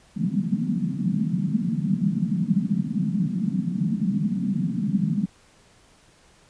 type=band-pass noise; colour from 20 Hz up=white; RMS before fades=-24 dBFS; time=0.16-5.26 s; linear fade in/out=10 ms; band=160 to 220 Hz; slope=48 dB/octave; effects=pink hiss -56 dBFS RMS until 6.49 s + resampled to 22050 Hz